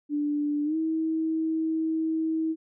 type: tone with pitch glide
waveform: sine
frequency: 293.7 to 320.3 Hz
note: D4 to E4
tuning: 0 to -50 cents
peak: -24 dBFS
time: 0.09-2.56 s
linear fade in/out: 50 ms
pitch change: +150 cents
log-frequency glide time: 0.64-0.76 s
effects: none